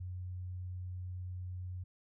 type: tone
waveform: sine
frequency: 90.9 Hz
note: F#2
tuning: 30 cents flat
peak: -39 dBFS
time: 0-1.84 s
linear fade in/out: 10 ms
effects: none